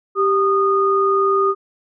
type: tone pair together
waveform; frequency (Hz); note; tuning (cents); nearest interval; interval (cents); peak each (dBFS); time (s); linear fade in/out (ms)
sine; 392 / 1229.2; G4 / D#6; 0 / -21; octave + minor sixth; 1979; -16; 0.15-1.55; 50
effects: none